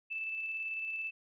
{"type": "tone with tremolo", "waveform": "sine", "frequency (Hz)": 2637, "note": "E7", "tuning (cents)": 0, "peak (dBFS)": -34, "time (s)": [0.1, 1.11], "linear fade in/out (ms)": 20, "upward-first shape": "square", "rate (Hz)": 18, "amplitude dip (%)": 25, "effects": []}